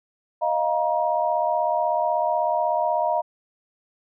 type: chord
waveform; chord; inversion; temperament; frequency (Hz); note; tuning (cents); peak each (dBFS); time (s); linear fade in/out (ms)
sine; Eb suspended second; none; equal with one note detuned; 622.3 / 698.5 / 947.5; Eb5 / F5 / Bb5; 0 / 0 / +28; -24; 0.41-3.22; 20
effects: none